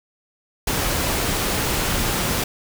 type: noise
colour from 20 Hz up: pink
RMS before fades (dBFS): -22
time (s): 0.67-2.44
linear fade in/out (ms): 5
effects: none